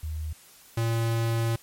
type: tone pair in turn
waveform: sine / square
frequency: 78 / 114.81 Hz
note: D#2 / A#2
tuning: +5 / -26 cents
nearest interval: perfect fifth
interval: 669 cents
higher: second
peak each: -29 / -24 dBFS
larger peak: second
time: 0.03-0.33 / 0.77-1.56 s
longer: second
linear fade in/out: 5 ms
effects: white hiss -53 dBFS RMS until 1.62 s + MP3 64 kbps